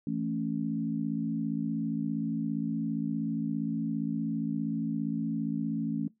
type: chord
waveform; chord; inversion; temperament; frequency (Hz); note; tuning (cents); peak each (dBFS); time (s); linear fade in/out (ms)
sine; A major; second; equal; 164.81 / 220 / 277.2; E3 / A3 / C#4; 0 / 0 / 0; -35 / -32 / -33; 0.07-6.08; 2
effects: noise-tail reverb RT60 0.2 s tail -23 dB re dry